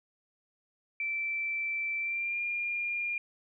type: tone with pitch glide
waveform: sine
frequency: 2333 to 2408 Hz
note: D7 to D7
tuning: -12 to +43 cents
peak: -30 dBFS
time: 1-3.18 s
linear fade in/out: 2 ms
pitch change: +55 cents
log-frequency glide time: 1.99-2.4 s
effects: none